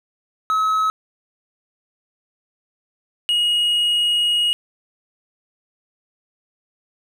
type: tone pair in turn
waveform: triangle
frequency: 1285 / 2885 Hz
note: E6 / F#7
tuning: -45 / -44 cents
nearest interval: octave + major second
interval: 1401 cents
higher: second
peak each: -14 dBFS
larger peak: neither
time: 0.5-0.9 / 3.29-4.53 s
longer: second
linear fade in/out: 0 ms
effects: none